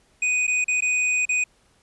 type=tone with dropouts; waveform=square; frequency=2489 Hz; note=D#7; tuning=in tune; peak=-20 dBFS; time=0.22-1.44 s; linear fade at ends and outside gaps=5 ms; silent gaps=0.469-0.477 / 0.643-0.681 / 0.807-0.821 / 1.254-1.291 s; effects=pink hiss -61 dBFS RMS until 1.82 s + resampled to 24000 Hz